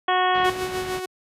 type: harmonic tone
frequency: 367.2 Hz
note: F#4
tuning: 13 cents flat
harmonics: 1 / 2 / 3 / 4 / 5 / 6 / 7 / 8 / 9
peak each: -27 / -21 / -23 / -30 / -27 / -37 / -36 / -36 / -31 dBFS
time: 0.08-0.5 s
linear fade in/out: 5 ms
type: low-pass noise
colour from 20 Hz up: pink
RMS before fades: -36 dBFS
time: 0.34-1 s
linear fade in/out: 10 ms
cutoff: 3900 Hz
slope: 24 dB/octave
type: tone with tremolo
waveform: sawtooth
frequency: 370 Hz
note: F#4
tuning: in tune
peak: -20 dBFS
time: 0.44-1.06 s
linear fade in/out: 10 ms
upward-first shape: sine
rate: 6.6 Hz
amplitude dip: 50%
effects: high-pass 60 Hz 12 dB/octave + resampled to 32000 Hz